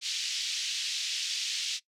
pink band-pass noise, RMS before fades -33 dBFS, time 0.01-1.8 s, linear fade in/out 50 ms, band 2900 to 6200 Hz, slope 24 dB/octave, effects noise-tail reverb RT60 0.1 s tail -19 dB re dry

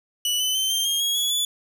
sawtooth tone with pitch steps, 2957 / 3023 / 3090 / 3158 / 3228 / 3300 / 3373 / 3448 Hz, F#7 / F#7 / G7 / G7 / G#7 / G#7 / G#7 / A7, -2 / +36 / -26 / +12 / -50 / -12 / +26 / -36 cents, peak -18 dBFS, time 0.25-1.45 s, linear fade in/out 2 ms, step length 150 ms, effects none

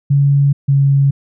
sine tone pair in turn, 140.8 / 138.86 Hz, C#3 / C#3, +27 / +3 cents, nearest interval unison, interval 24 cents, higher first, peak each -8 dBFS, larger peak neither, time 0.1-0.53 / 0.68-1.11 s, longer neither, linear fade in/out 10 ms, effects none

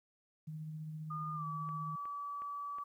sine tone with tremolo, 155.56 Hz, D#3, in tune, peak -40 dBFS, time 0.47-1.96 s, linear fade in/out 10 ms, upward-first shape sine, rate 15 Hz, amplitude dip 25%
sine tone with pitch glide, 1217 to 1148.7 Hz, D#6 to D6, -39 to -39 cents, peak -39 dBFS, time 1.1-2.84 s, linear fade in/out 10 ms, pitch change -100 cents, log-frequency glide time 1.34-1.45 s
click train, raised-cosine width 0.5 ms, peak -40 dBFS, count 4, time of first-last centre 1.69-2.785 s, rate 2.74 Hz
effects 12-bit

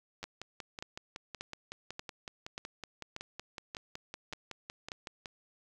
two click trains, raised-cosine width 0.2 ms, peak -22 / -24 dBFS, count 9 / 28, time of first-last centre 0.24-4.918 / 0.23-5.258 s, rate 1.71 / 5.37 Hz, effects 10-bit

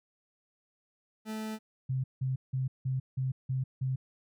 40% pulse tone, 217.9 Hz, A3, 17 cents flat, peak -34 dBFS, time 1.25-1.59 s, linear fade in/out 50 ms
sine tone bursts, 130.81 Hz, C3, in tune, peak -28 dBFS, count 7, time 1.89-3.96 s, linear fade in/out 10 ms, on 150 ms, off 170 ms
effects none

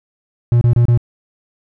triangle tone bursts, 119.4 Hz, A#2, 42 cents sharp, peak -6 dBFS, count 4, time 0.52-0.975 s, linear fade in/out 0 ms, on 92 ms, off 29 ms, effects none

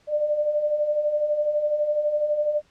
sine beating tone pair, 587 / 599 Hz, D5 / D5, -1 / +34 cents, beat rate 12 Hz, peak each -29 / -21 dBFS, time 0.07-2.62 s, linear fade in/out 50 ms, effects pink hiss -61 dBFS RMS until 2.7 s + low-pass 6000 Hz 12 dB/octave

